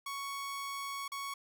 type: tone with dropouts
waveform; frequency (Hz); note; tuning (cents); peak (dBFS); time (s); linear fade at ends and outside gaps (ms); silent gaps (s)
sawtooth; 1112; C#6; +5; -34; 0.06-1.34; 5; 1.08-1.118
effects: none